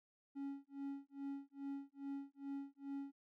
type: tone with tremolo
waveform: triangle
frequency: 277.8 Hz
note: C#4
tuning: 4 cents sharp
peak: -39 dBFS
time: 0.35-3.12 s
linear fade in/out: 20 ms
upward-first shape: sine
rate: 2.4 Hz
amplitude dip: 100%
effects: none